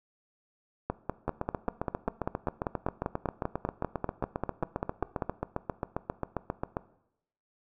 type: two click trains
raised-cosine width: 1 ms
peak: -16 / -15 dBFS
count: 42 / 23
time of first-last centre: 1.28-6.769 / 0.9-5.222 s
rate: 7.47 / 5.09 Hz
effects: noise-tail reverb RT60 0.8 s tail -18 dB re dry